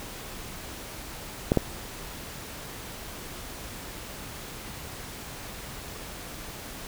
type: clicks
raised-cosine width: 2 ms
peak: -6 dBFS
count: 2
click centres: 1.519 / 1.573 s
effects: pink hiss -40 dBFS RMS until 6.87 s